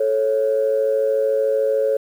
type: tone pair together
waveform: sine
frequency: 436.5 / 550 Hz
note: A4 / C#5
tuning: -14 / -14 cents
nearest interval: major third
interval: 400 cents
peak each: -19 / -17 dBFS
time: 0-1.97 s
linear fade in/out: 5 ms
effects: tanh soft clip ceiling -9 dBFS + 8-bit